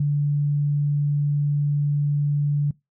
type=tone; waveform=sine; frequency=145.3 Hz; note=D3; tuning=18 cents flat; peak=-18 dBFS; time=0-2.71 s; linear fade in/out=5 ms; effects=noise-tail reverb RT60 0.2 s tail -23 dB re dry